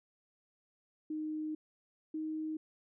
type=tone pair in turn; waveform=sine; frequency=309.1 / 312.7 Hz; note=D#4 / D#4; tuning=-11 / +9 cents; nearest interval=unison; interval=20 cents; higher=second; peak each=-35 / -35 dBFS; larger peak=neither; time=1.1-1.55 / 2.14-2.57 s; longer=first; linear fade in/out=5 ms; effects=none